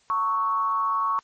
sine tone with frequency modulation, 1108.7 Hz, C#6, in tune, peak -21 dBFS, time 0.1-1.19 s, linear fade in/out 0 ms, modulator 199 Hz, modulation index 0.53, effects white hiss -62 dBFS RMS until 1.23 s + MP3 32 kbps

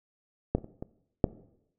clicks, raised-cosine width 2 ms, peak -10 / -27 / -30 / -23 / -7 dBFS, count 5, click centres 0.55 / 0.583 / 0.644 / 0.825 / 1.242 s, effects noise-tail reverb RT60 0.8 s tail -19 dB re dry

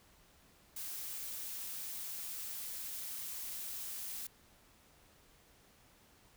blue noise, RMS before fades -43 dBFS, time 0.76-4.27 s, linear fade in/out 5 ms, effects pink hiss -65 dBFS RMS until 6.36 s

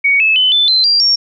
sine tone with pitch steps, 2241 / 2604 / 3026 / 3517 / 4086 / 4749 / 5518 Hz, C#7 / E7 / F#7 / A7 / C8 / D8 / F8, +18 / -22 / +38 / -1 / -42 / +18 / -22 cents, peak -8 dBFS, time 0.04-1.16 s, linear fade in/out 10 ms, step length 160 ms, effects none

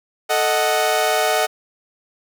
sawtooth chord, D# diminished, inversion second, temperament equal, 440 / 622.3 / 740 Hz, A4 / D#5 / F#5, 0 / 0 / 0 cents, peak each -19 / -16 / -16 dBFS, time 0.29-1.47 s, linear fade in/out 20 ms, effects none

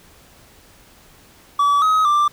triangle tone with pitch steps, 1147 / 1268 / 1180 Hz, D6 / D#6 / D6, -41 / +32 / +8 cents, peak -11 dBFS, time 1.59-2.28 s, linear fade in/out 5 ms, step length 230 ms, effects pink hiss -49 dBFS RMS until 2.32 s

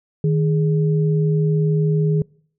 sine tone pair together, 155.56 / 415.3 Hz, D#3 / G#4, 0 / 0 cents, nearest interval octave + perfect fourth, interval 1700 cents, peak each -15 / -23 dBFS, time 0.24-2.22 s, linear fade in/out 2 ms, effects noise-tail reverb RT60 0.6 s tail -26 dB re dry

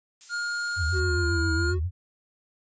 violet noise, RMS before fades -38 dBFS, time 0.21-1 s, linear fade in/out 0 ms
square tone, 1419 Hz, F6, 27 cents sharp, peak -28 dBFS, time 0.29-1.75 s, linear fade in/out 50 ms
sine tone with vibrato, 83.7 Hz, E2, 27 cents sharp, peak -24 dBFS, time 0.76-1.91 s, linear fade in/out 50 ms, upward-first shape sine, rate 7.4 Hz, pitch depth 160 cents each way
triangle exponential two-way sweep, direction down then up, 376 to 324.3 to 376 Hz, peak -26 dBFS, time 0.92-1.8 s, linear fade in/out 50 ms, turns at 1.54 s
effects resampled to 16000 Hz

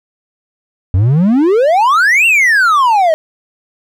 triangle exponential two-way sweep, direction up then down, 86.6 to 2794 to 612 Hz, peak -5 dBFS, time 0.94-3.14 s, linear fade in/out 0 ms, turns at 2.26 s, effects none

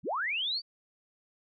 sine linear sweep, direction up, 87.31 to 4699 Hz, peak -29 dBFS, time 0.03-0.62 s, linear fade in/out 50 ms, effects none

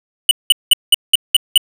square tone bursts, 2960 Hz, F#7, in tune, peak -5 dBFS, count 7, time 0.29-1.577 s, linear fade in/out 2 ms, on 21 ms, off 190 ms, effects none

